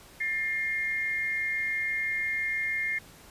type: tone pair together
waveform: sine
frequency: 1777 / 2123 Hz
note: A6 / C7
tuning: +17 / +25 cents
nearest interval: minor third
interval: 308 cents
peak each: -33 / -28 dBFS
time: 0.2-2.99 s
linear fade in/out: 10 ms
effects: pink hiss -52 dBFS RMS until 3.3 s + resampled to 32000 Hz